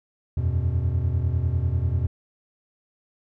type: chord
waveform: triangle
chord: E suspended second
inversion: none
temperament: equal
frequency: 82.41 / 92.5 / 123.47 Hz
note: E2 / F#2 / B2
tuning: 0 / 0 / 0 cents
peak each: -22 / -24 / -24 dBFS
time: 0.37-2.07 s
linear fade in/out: 5 ms
effects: none